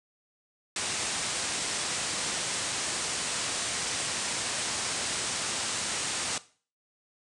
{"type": "low-pass noise", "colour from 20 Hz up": "white", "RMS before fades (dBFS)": -32, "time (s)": [0.76, 6.38], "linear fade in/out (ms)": 2, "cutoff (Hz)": 9400, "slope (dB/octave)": 96, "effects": ["noise-tail reverb RT60 0.4 s tail -17 dB re dry", "high-pass 80 Hz 12 dB/octave"]}